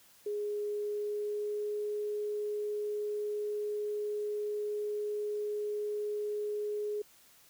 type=tone with pitch glide; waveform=sine; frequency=415.3 to 418.2 Hz; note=G#4 to G#4; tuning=0 to +12 cents; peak=-32 dBFS; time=0.26-7.02 s; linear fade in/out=5 ms; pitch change=+12 cents; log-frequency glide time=0.64-1.83 s; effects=white hiss -61 dBFS RMS until 7.49 s